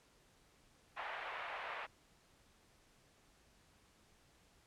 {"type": "band-pass noise", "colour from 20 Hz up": "pink", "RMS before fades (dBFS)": -45, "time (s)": [0.96, 1.87], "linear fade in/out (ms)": 20, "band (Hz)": [640, 2600], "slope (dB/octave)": 24, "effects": ["pink hiss -69 dBFS RMS until 4.66 s", "low-pass 10000 Hz 12 dB/octave"]}